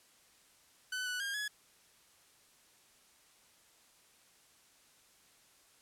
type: tone with pitch steps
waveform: sawtooth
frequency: 1505 / 1483 / 1613 / 1689 Hz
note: F#6 / F#6 / G6 / G#6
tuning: +29 / +4 / +49 / +29 cents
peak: -32 dBFS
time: 0.92-1.48 s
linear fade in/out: 5 ms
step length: 140 ms
effects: white hiss -65 dBFS RMS until 5.81 s + low-pass 11000 Hz 12 dB/octave